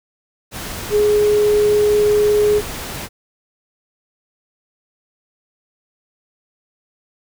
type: tone in noise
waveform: sine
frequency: 418.2 Hz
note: G#4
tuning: 12 cents sharp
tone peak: -11 dBFS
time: 0.9-2.62 s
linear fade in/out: 50 ms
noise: pink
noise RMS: -28 dBFS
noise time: 0.51-3.09 s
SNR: +14 dB
effects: none

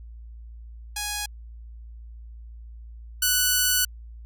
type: tone pair in turn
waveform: 5% pulse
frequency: 830.6 / 1483.3 Hz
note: G#5 / F#6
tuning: 0 / +4 cents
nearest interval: minor seventh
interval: 1004 cents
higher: second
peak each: -16 / -8 dBFS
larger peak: second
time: 0.96-1.26 / 3.22-3.85 s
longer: second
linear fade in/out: 5 ms
effects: added 57 Hz sine -39 dBFS peak until 4.25 s

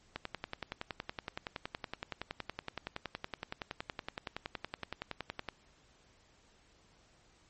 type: click train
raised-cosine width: 0.3 ms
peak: -21 dBFS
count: 58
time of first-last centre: 0.16-5.487 s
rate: 10.7 Hz
effects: pink hiss -66 dBFS RMS until 7.49 s + MP3 32 kbps

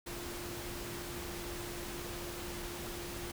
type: tone in noise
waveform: sine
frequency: 349 Hz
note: F4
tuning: 1 cent flat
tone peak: -45 dBFS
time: 0.06-3.32 s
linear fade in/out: 10 ms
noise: pink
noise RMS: -43 dBFS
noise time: 0.06-3.32 s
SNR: -5 dB
effects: none

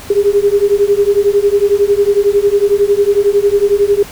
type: beating tone pair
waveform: sine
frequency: 400 / 411 Hz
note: G4 / G#4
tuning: +35 / -18 cents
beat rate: 11 Hz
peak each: -11 dBFS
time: 0.1-4.03 s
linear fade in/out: 5 ms
effects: pink hiss -32 dBFS RMS until 4.11 s

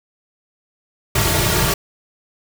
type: noise with comb filter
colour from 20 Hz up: pink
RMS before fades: -17 dBFS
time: 1.15-1.74 s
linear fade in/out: 5 ms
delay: 3.9 ms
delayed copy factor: -1
effects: none

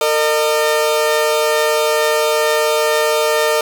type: tone pair together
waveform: sawtooth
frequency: 455.9 / 608.6 Hz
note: A#4 / D#5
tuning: -39 / -38 cents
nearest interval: perfect fourth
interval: 501 cents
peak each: -12 / -12 dBFS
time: 0.01-3.61 s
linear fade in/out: 2 ms
effects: none

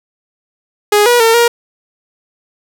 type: tone with pitch steps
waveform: sawtooth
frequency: 415.4 / 483.1 / 453.5 / 472.2 Hz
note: G#4 / B4 / A#4 / A#4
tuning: 0 / -38 / -48 / +22 cents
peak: -3 dBFS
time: 0.92-1.48 s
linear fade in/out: 5 ms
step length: 140 ms
effects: none

